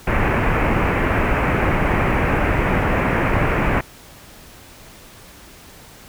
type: low-pass noise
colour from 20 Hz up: pink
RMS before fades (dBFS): -18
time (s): 0.07-3.81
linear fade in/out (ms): 5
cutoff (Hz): 2500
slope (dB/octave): 48
effects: pink hiss -43 dBFS RMS until 6.08 s